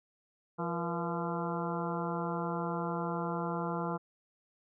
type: harmonic tone with a mistuned harmonic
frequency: 171.1 Hz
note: F3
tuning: 35 cents flat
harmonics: 1 / 2 / 3 / 4 / 5 / 6 / 7 / 8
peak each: -36 / -40 / -40 / -42 / -41 / -41 / -44 / -43 dBFS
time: 0.58-3.98 s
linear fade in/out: 20 ms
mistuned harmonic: 3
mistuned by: -95 cents
effects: none